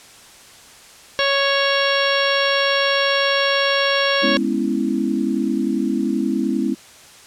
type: harmonic tone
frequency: 554.4 Hz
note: C#5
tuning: in tune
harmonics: 1 / 2 / 3 / 4 / 5 / 6 / 7 / 8 / 10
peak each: -20 / -24 / -22 / -27 / -25 / -25 / -28 / -29 / -28 dBFS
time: 1.19-4.37 s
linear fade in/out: 0 ms
type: chord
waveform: sine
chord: C# minor seventh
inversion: second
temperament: equal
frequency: 207.7 / 246.9 / 277.2 / 329.6 Hz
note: G#3 / B3 / C#4 / E4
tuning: 0 / 0 / 0 / 0 cents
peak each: -23 dBFS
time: 4.22-6.75 s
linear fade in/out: 20 ms
effects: white hiss -44 dBFS RMS until 7.26 s + low-pass 9000 Hz 12 dB/octave